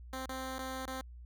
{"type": "tone with dropouts", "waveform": "10% pulse", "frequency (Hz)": 261.6, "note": "C4", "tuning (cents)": 0, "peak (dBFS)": -30, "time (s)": [0.13, 1.01], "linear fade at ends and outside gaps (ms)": 1, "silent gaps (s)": [[0.257, 0.291], [0.583, 0.59], [0.856, 0.878]], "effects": ["added 60 Hz sine -47 dBFS peak until 1.25 s"]}